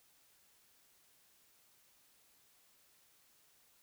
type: silence
effects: white hiss -69 dBFS RMS until 3.82 s